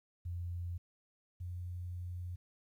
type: tone pair in turn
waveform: sine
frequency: 87.3 / 88.83 Hz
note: F2 / F2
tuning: 0 / +30 cents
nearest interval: unison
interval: 30 cents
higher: second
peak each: -37 / -39 dBFS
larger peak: first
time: 0.25-0.78 / 1.4-2.36 s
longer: second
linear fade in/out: 10 ms
effects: 12-bit